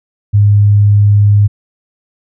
sine tone, 102.8 Hz, G#2, 17 cents flat, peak -4 dBFS, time 0.33-1.48 s, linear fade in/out 20 ms, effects none

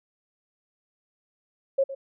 sine tone with echo, 543 Hz, C#5, 36 cents flat, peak -18 dBFS, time 1.78-1.84 s, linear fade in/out 10 ms, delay 110 ms, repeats 1, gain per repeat -14 dB, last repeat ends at 1.95 s, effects none

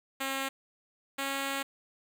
5% pulse tone pair in turn, 269.9 / 274.3 Hz, C#4 / C#4, -46 / -18 cents, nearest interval unison, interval 28 cents, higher second, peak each -20 dBFS, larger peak neither, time 0.2-0.49 / 1.18-1.63 s, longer second, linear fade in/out 10 ms, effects none

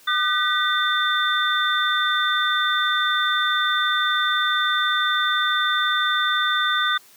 sine tone cluster, 1211 / 1511 / 1935 / 3564 Hz, D#6 / F#6 / B6 / A7, -47 / +36 / -36 / +22 cents, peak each -23 / -23 / -28 / -23 dBFS, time 0.07-6.98 s, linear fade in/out 10 ms, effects white hiss -51 dBFS RMS until 7.16 s + high-pass 150 Hz 12 dB/octave

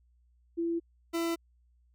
sine / 40% pulse tone pair in turn, 336.4 / 334.5 Hz, E4 / E4, +35 / +25 cents, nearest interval unison, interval 10 cents, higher first, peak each -28 dBFS, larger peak neither, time 0.57-0.8 / 1.13-1.36 s, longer neither, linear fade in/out 20 ms, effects added 60 Hz sine -63 dBFS peak until 1.94 s

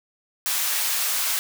white high-pass noise, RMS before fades -24 dBFS, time 0.46-1.39 s, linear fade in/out 0 ms, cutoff 880 Hz, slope 12 dB/octave, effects none

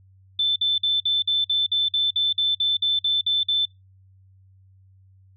sine tone bursts, 3531 Hz, A7, 5 cents sharp, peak -18 dBFS, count 15, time 0.39-3.654 s, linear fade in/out 5 ms, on 170 ms, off 51 ms, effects noise-tail reverb RT60 0.2 s tail -26 dB re dry + added 95 Hz sine -51 dBFS peak until 5.36 s

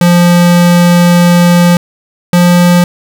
square tone pair in turn, 174.61 / 175.82 Hz, F3 / F3, 0 / +12 cents, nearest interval unison, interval 12 cents, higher second, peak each -4 dBFS, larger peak neither, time 0.01-1.77 / 2.33-2.84 s, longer first, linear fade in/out 2 ms, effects 7-bit

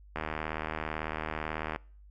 click train, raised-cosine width 0.5 ms, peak -18 dBFS, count 126, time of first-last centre 0.16-1.761 s, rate 78.1 Hz, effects noise-tail reverb RT60 0.5 s tail -26 dB re dry + added 50 Hz sine -51 dBFS peak until 2.1 s

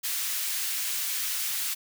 white high-pass noise, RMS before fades -30 dBFS, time 0.03-1.75 s, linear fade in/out 20 ms, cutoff 1700 Hz, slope 12 dB/octave, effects none

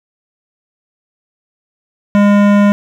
sine tone with hard clipping, 203.8 Hz, G#3, 32 cents flat, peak -8 dBFS, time 2.15-2.72 s, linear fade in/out 0 ms, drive 17 dB, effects none

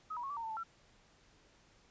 sine tone with pitch steps, 1268 / 963 / 1095 / 1155 / 920 / 892 / 876 / 1352 Hz, D#6 / B5 / C#6 / D6 / A#5 / A5 / A5 / E6, +32 / -44 / -22 / -29 / -23 / +23 / -8 / +43 cents, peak -38 dBFS, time 0.1-0.636 s, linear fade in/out 10 ms, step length 67 ms, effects pink hiss -66 dBFS RMS until 1.9 s + resampled to 16000 Hz

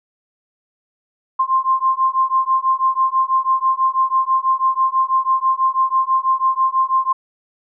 sine beating tone pair, 1050 / 1056.1 Hz, C6 / C6, +6 / +16 cents, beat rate 6.1 Hz, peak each -17 dBFS, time 1.39-7.13 s, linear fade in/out 10 ms, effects none

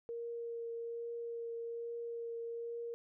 sine tone with vibrato, 466.2 Hz, A#4, in tune, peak -39 dBFS, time 0.09-2.94 s, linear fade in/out 0 ms, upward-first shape triangle, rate 1.2 Hz, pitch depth 12 cents each way, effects none

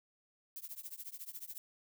violet noise with tremolo, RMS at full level -43 dBFS, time 0.56-1.58 s, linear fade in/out 0 ms, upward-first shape triangle, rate 14 Hz, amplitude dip 100%, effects none

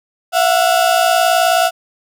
35% pulse tone pair together, 670.8 / 730 Hz, E5 / F#5, +30 / -24 cents, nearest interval minor second, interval 146 cents, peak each -12 dBFS, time 0.32-1.71 s, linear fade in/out 50 ms, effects none

